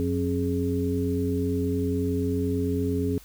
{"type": "tone cluster", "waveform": "sine", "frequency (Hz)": [90.8, 179.9, 268.7, 419.8], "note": ["F#2", "F#3", "C4", "G#4"], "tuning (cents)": [-32, -48, 46, 19], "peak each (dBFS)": [-28, -32, -27, -29], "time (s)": [0, 3.18], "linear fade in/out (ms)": 0, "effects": ["added 50 Hz sine -51 dBFS peak until 3.24 s", "white hiss -52 dBFS RMS until 3.24 s"]}